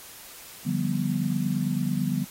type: chord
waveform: sine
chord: G dominant seventh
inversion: second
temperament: just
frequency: 147 / 176.4 / 196 / 245 Hz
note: D3 / F3 / G3 / B3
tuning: +2 / +18 / 0 / -14 cents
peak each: -29 dBFS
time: 0.65-2.25 s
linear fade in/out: 20 ms
effects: white hiss -45 dBFS RMS until 2.3 s + AAC 48 kbps